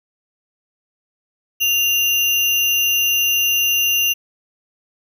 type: tone with sample-and-hold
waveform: sine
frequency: 2794 Hz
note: F7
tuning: in tune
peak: -14 dBFS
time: 1.6-4.14 s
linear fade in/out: 20 ms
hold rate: 8820 Hz
effects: none